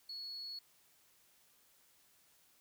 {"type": "tone", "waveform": "triangle", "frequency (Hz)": 4369, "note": "C#8", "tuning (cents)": -26, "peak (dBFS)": -40, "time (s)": [0.09, 0.59], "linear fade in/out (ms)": 5, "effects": ["tanh soft clip ceiling -40 dBFS", "white hiss -69 dBFS RMS until 2.6 s"]}